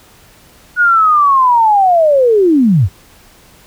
sine linear sweep, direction down, 1467 to 76 Hz, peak -6 dBFS, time 0.76-2.89 s, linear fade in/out 50 ms, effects pink hiss -44 dBFS RMS until 3.66 s

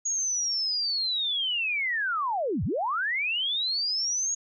sine linear two-way sweep, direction down then up, 6700 to 69.3 to 6700 Hz, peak -25 dBFS, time 0.05-4.35 s, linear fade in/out 10 ms, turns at 2.64 s, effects none

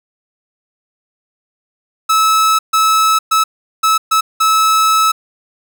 45% pulse tone bursts at uneven times, 1300 Hz, E6, 24 cents flat, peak -9 dBFS, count 6, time 2.09-2.59 / 2.73-3.19 / 3.31-3.44 / 3.83-3.98 / 4.11-4.21 / 4.4-5.12 s, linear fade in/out 10 ms, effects none

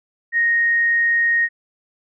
sine tone, 1864.7 Hz, A#6, in tune, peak -14 dBFS, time 0.32-1.49 s, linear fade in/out 50 ms, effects none

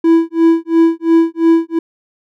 triangle tone with tremolo, 330 Hz, E4, 2 cents sharp, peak -3 dBFS, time 0.04-1.79 s, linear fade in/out 5 ms, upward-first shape sine, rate 2.9 Hz, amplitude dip 100%, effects none

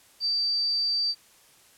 sine tone, 4649 Hz, D8, 18 cents flat, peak -23 dBFS, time 0.2-1.15 s, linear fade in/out 50 ms, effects white hiss -57 dBFS RMS until 1.77 s + low-pass 12000 Hz 12 dB/octave

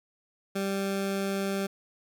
20% pulse tone, 196 Hz, G3, in tune, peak -23 dBFS, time 0.55-1.67 s, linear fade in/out 10 ms, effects none

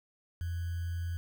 sine tone with sample-and-hold, 85.5 Hz, F2, 36 cents flat, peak -32 dBFS, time 0.41-1.17 s, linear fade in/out 0 ms, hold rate 1575 Hz, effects none

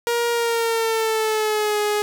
sawtooth tone with pitch glide, 472.1 to 418.2 Hz, A#4 to G#4, +22 to +12 cents, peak -15 dBFS, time 0.07-2.02 s, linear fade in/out 0 ms, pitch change -210 cents, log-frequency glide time 0.31-1.79 s, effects none

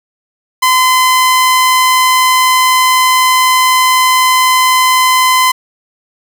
sawtooth tone, 1024 Hz, C6, 38 cents flat, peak -3 dBFS, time 0.62-5.52 s, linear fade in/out 10 ms, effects none

